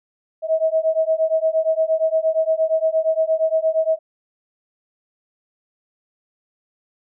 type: beating tone pair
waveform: sine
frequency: 636 / 644.6 Hz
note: D#5 / E5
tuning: +38 / -39 cents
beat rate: 8.6 Hz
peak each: -19 dBFS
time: 0.42-3.99 s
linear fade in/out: 50 ms
effects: none